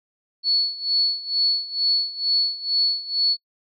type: tone with tremolo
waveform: sine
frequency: 4411 Hz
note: C#8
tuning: 9 cents flat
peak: -16 dBFS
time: 0.43-3.37 s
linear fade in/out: 50 ms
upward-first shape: sine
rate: 2.2 Hz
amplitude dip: 85%
effects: noise-tail reverb RT60 0.1 s tail -26 dB re dry